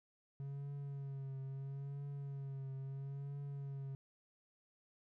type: tone with vibrato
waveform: triangle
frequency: 138 Hz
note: C#3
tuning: 7 cents flat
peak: -40 dBFS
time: 0.4-3.95 s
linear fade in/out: 0 ms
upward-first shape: triangle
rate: 0.75 Hz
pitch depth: 50 cents each way
effects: none